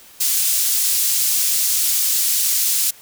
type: high-pass noise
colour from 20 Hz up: pink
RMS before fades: -18 dBFS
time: 0.2-2.91 s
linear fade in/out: 10 ms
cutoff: 6300 Hz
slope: 12 dB/octave
effects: white hiss -45 dBFS RMS until 3.01 s